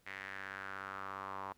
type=tone with band-pass filter sweep; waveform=sawtooth; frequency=97 Hz; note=G2; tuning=18 cents flat; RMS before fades=-45 dBFS; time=0.06-1.53 s; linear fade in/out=10 ms; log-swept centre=2000 to 1000 Hz; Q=3.9; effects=pink hiss -72 dBFS RMS until 1.57 s